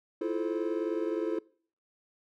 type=chord; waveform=triangle; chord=F major seventh; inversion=third; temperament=equal with one note detuned; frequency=329.6 / 349.2 / 432.7 / 523.3 Hz; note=E4 / F4 / A4 / C5; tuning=0 / 0 / -29 / 0 cents; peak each=-31 / -33 / -32 / -37 dBFS; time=0.21-1.39 s; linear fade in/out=5 ms; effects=noise-tail reverb RT60 0.5 s tail -23 dB re dry